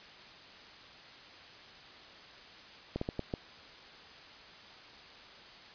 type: slowing click train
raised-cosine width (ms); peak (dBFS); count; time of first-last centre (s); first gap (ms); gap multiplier
2; -20; 5; 2.96-3.338; 54; 1.39
effects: white hiss -52 dBFS RMS until 5.74 s + resampled to 11025 Hz